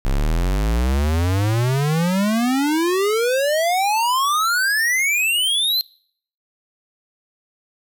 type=exponential sweep; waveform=square; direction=up; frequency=32 to 4186 Hz; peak=-17 dBFS; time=0.05-5.81 s; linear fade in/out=0 ms; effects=noise-tail reverb RT60 0.6 s tail -24 dB re dry